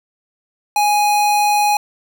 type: tone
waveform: square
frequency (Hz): 830.6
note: G#5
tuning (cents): 0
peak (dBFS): -13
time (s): 0.76-1.77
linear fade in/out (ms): 2
effects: none